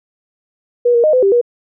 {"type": "tone with pitch steps", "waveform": "sine", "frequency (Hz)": [483.8, 471, 616, 508, 393.7, 480.7], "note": ["B4", "A#4", "D#5", "B4", "G4", "B4"], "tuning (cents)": [-36, 18, -17, 49, 8, -47], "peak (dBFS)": -8, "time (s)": [0.85, 1.414], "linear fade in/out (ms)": 10, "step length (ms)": 94, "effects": []}